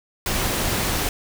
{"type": "noise", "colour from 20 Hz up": "pink", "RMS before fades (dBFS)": -23, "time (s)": [0.26, 1.09], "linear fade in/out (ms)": 2, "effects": []}